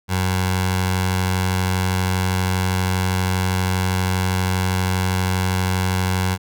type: tone with notch filter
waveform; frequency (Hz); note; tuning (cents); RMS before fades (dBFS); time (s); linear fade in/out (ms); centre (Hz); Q
15% pulse; 92.5; F#2; 0; -20; 0.08-6.38; 50; 300; 0.78
effects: none